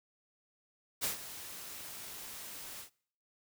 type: noise with ADSR envelope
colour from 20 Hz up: white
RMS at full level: -32 dBFS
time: 1.01-2.9 s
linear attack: 32 ms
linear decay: 120 ms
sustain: -14 dB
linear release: 100 ms
effects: noise-tail reverb RT60 0.6 s tail -24 dB re dry